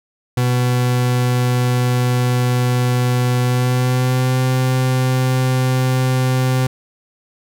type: tone with pitch glide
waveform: 40% pulse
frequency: 124.2 to 128.8 Hz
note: B2 to C3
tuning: +10 to -27 cents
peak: -13 dBFS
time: 0.37-6.67 s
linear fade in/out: 5 ms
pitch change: +63 cents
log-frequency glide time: 3.44-4.37 s
effects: none